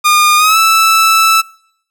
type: tone with pitch glide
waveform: sawtooth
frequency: 1215 to 1317.3 Hz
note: D#6 to E6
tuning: -42 to -2 cents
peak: -3 dBFS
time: 0.04-1.42 s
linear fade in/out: 20 ms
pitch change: +140 cents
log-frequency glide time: 0.37-0.57 s
effects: noise-tail reverb RT60 0.7 s tail -26 dB re dry